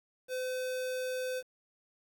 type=tone; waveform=square; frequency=510 Hz; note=C5; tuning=44 cents flat; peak=-34 dBFS; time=0.28-1.43 s; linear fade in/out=50 ms; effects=10-bit